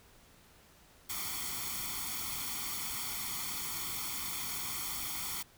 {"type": "noise with comb filter", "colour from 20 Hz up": "white", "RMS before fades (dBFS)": -38, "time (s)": [1.09, 5.43], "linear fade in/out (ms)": 10, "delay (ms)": 0.9, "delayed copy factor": 0.8, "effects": ["pink hiss -61 dBFS RMS until 5.57 s"]}